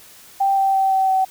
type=tone with pitch steps; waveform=sine; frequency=784 / 778.1 / 772.3 / 766.5 / 760.8 Hz; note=G5 / G5 / G5 / G5 / F#5; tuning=0 / -13 / -26 / -39 / +48 cents; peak=-14 dBFS; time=0.4-1.25 s; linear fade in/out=10 ms; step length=170 ms; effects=white hiss -45 dBFS RMS until 1.3 s